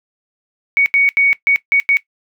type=tone bursts at uneven times; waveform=sine; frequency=2235 Hz; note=C#7; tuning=14 cents sharp; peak=-9 dBFS; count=6; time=0.77-0.86 / 0.94-1.09 / 1.17-1.33 / 1.47-1.56 / 1.72-1.8 / 1.89-1.97 s; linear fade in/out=0 ms; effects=noise-tail reverb RT60 0.1 s tail -17 dB re dry